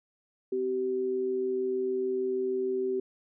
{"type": "tone pair together", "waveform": "sine", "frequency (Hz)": [257, 383.5], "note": ["C4", "G4"], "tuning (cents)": [-31, -38], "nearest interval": "perfect fifth", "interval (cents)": 693, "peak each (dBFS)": [-37, -27], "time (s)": [0.52, 3], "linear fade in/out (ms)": 5, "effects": []}